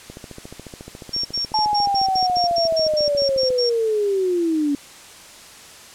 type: click train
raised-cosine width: 2 ms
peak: -22 dBFS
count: 49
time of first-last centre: 0.1-3.504 s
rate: 14.1 Hz
type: tone bursts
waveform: sine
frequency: 5520 Hz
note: F8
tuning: 21 cents flat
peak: -20 dBFS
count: 13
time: 1.13-3.698 s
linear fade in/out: 10 ms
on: 120 ms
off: 84 ms
type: linear sweep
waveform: sine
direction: down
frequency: 868 to 279.6 Hz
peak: -17 dBFS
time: 1.54-4.75 s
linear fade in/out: 2 ms
effects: white hiss -42 dBFS RMS until 5.94 s + low-pass 9000 Hz 12 dB/octave